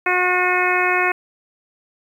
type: harmonic tone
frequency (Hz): 362.2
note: F#4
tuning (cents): -37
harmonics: 1 / 2 / 3 / 4 / 5 / 6 / 7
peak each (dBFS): -23 / -23 / -23 / -23 / -23 / -23 / -23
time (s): 0.06-1.12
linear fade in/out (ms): 5
effects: 8-bit